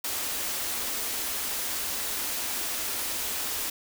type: band-stop noise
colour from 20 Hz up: white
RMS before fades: -31 dBFS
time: 0.04-3.7 s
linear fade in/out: 5 ms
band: 100 to 200 Hz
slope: 48 dB/octave
effects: none